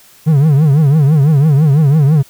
triangle tone with vibrato, 147.4 Hz, D3, 7 cents sharp, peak -4 dBFS, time 0.26-2.23 s, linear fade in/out 20 ms, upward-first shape triangle, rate 6 Hz, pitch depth 190 cents each way, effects white hiss -44 dBFS RMS until 2.29 s

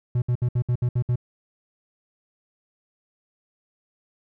triangle tone bursts, 122.4 Hz, B2, 15 cents flat, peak -17 dBFS, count 8, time 0.15-1.158 s, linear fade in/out 5 ms, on 70 ms, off 64 ms, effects none

